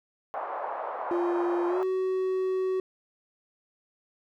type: band-pass noise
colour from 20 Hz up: white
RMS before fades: -34 dBFS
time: 0.34-1.83 s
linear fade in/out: 0 ms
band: 580 to 1000 Hz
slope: 24 dB/octave
type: tone with pitch glide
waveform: triangle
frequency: 348 to 375.1 Hz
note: F4 to F#4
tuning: -6 to +24 cents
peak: -23 dBFS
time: 1.11-2.8 s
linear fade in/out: 2 ms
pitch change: +130 cents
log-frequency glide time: 1.68-1.81 s
effects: none